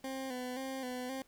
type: tone with vibrato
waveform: 20% pulse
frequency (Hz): 258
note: C4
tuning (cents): -24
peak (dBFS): -33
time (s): 0.04-1.22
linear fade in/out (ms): 2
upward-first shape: square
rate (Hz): 1.9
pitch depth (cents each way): 49
effects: pink hiss -67 dBFS RMS until 1.27 s